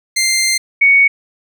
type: tone pair in turn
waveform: 15% pulse / sine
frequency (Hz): 2093 / 2229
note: C7 / C#7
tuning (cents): 0 / +9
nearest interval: minor second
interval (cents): 109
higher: second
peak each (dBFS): -6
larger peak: neither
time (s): 0.16-0.58 / 0.81-1.08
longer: first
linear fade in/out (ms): 10
effects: none